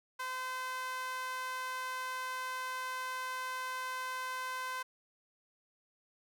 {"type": "tone with high-pass filter", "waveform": "sawtooth", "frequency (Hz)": 513, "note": "C5", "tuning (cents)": -34, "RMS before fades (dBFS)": -39, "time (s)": [0.19, 4.83], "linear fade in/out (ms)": 10, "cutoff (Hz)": 1200, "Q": 4, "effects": []}